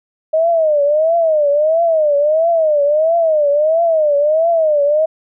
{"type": "tone with vibrato", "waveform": "sine", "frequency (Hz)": 622.3, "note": "D#5", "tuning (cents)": 0, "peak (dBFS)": -10, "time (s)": [0.33, 5.06], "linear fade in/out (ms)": 10, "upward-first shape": "triangle", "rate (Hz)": 1.5, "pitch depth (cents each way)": 170, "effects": []}